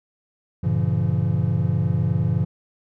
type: chord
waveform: triangle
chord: G diminished seventh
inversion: none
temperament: just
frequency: 98 / 117.6 / 141.12 / 169.34 Hz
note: G2 / Bb2 / Db3 / Fb3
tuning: 0 / +16 / +31 / +47 cents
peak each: -22 dBFS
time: 0.63-2.45 s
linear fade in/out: 10 ms
effects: none